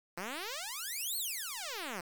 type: exponential two-way sweep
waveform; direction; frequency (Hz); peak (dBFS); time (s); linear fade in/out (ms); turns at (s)
5% pulse; up then down; 164.81 to 4435 to 164.81; -27; 0.17-2.01; 5; 1.17
effects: 9-bit